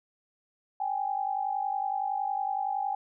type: tone pair together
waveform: sine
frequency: 781 / 831.8 Hz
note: G5 / G#5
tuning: -7 / +2 cents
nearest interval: minor second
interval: 109 cents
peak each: -30 / -31 dBFS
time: 0.8-2.95 s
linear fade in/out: 5 ms
effects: none